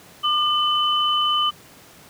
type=tone pair together; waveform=sine; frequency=1200 / 3024 Hz; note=D6 / F#7; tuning=+37 / +37 cents; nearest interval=octave + major third; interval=1600 cents; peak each=-20 dBFS; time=0.23-1.51 s; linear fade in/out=20 ms; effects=pink hiss -47 dBFS RMS until 2.09 s + high-pass 100 Hz 12 dB/octave